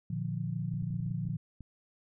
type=chord; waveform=sine; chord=Bb major; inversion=none; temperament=equal with one note detuned; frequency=116.54 / 148.97 / 174.61 Hz; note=Bb2 / D3 / F3; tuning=0 / +25 / 0 cents; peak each=-36 dBFS; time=0.1-1.37 s; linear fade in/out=5 ms
type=clicks; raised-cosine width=5 ms; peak=-34 dBFS; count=10; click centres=0.739 / 0.824 / 0.905 / 0.943 / 1.004 / 1.064 / 1.106 / 1.253 / 1.29 / 1.607 s
effects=none